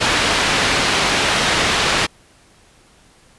white low-pass noise, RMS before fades -17 dBFS, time 0-2.07 s, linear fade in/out 20 ms, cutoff 3400 Hz, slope 12 dB/octave, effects pink hiss -51 dBFS RMS until 3.38 s + resampled to 24000 Hz

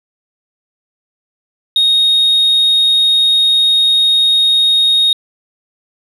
sine tone, 3729 Hz, A#7, in tune, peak -6 dBFS, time 1.76-5.13 s, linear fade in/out 2 ms, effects tanh soft clip ceiling -6 dBFS

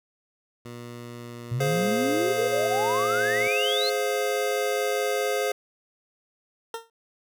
15% pulse tone with pitch glide, 120 to 116.65 Hz, B2 to A#2, -49 to +2 cents, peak -31 dBFS, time 0.65-3.48 s, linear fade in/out 5 ms, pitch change -49 cents, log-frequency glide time 0.95-2.76 s
sine exponential sweep, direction up, 116.54 to 4358 Hz, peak -25 dBFS, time 1.51-3.9 s, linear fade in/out 10 ms
square chord, F minor, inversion first, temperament just, 419.1 / 523.8 / 698.5 Hz, Ab4 / C5 / F5, +16 / +2 / 0 cents, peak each -28 / -28 / -32 dBFS, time 1.6-5.52 s, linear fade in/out 5 ms
20% pulse tone with exponential decay, 456.8 Hz, A#4, 35 cents flat, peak -23 dBFS, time 6.74-6.9 s, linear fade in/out 2 ms, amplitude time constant 34 ms
effects none

